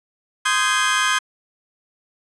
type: chord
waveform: 30% pulse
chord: Ab major seventh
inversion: first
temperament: just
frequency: 1038.3 / 1245.9 / 1557.4 / 1661.2 Hz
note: C6 / Eb6 / G6 / Ab6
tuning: -14 / +2 / -12 / 0 cents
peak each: -20 dBFS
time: 0.45-1.19 s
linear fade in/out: 10 ms
effects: resampled to 24000 Hz